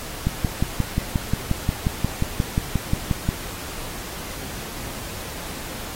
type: click train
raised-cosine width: 5 ms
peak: -7 dBFS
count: 18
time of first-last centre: 0.27-3.29 s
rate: 5.63 Hz
effects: pink hiss -34 dBFS RMS until 5.95 s + AAC 48 kbps